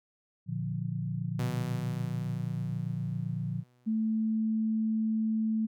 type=chord; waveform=sine; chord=Bb major; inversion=none; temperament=equal; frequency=116.54 / 146.83 / 174.61 Hz; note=Bb2 / D3 / F3; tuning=0 / 0 / 0 cents; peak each=-35 dBFS; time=0.46-3.64 s; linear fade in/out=50 ms
type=tone with exponential decay; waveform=sawtooth; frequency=123.47 Hz; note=B2; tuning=in tune; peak=-28 dBFS; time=1.39-4.38 s; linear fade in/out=5 ms; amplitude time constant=650 ms
type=tone; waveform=sine; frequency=220 Hz; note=A3; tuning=in tune; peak=-26 dBFS; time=3.86-5.67 s; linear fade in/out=20 ms
effects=none